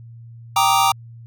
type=chord; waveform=square; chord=Eb major seventh; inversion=first; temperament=equal; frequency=784 / 932.3 / 1174.7 / 1244.5 Hz; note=G5 / Bb5 / D6 / Eb6; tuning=0 / 0 / 0 / 0 cents; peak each=-19 / -19 / -21 / -22 dBFS; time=0.56-0.92 s; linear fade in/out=5 ms; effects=added 116 Hz sine -37 dBFS peak until 1.26 s